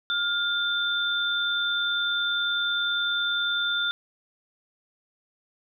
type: tone pair together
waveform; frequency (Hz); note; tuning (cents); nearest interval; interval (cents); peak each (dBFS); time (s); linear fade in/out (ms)
sine; 1411 / 3555; F6 / A7; +17 / +17; octave + major third; 1600; -26; 0.1-3.91; 0
effects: none